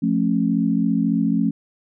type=chord; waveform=sine; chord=F augmented; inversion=none; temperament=just; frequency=174.61 / 218.3 / 272.8 Hz; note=F3 / A3 / C#4; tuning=0 / -13 / -28 cents; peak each=-22 / -20 / -21 dBFS; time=0.02-1.51 s; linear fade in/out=10 ms; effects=none